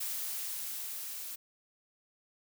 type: noise with level ramp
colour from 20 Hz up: blue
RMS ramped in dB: -36 to -42 dBFS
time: 0-1.36 s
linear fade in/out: 10 ms
effects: none